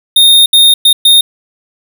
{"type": "tone bursts at uneven times", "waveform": "square", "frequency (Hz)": 3682, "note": "A#7", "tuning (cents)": -22, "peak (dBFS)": -3, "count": 4, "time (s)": [[0.16, 0.46], [0.53, 0.74], [0.85, 0.93], [1.05, 1.21]], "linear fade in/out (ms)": 5, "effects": []}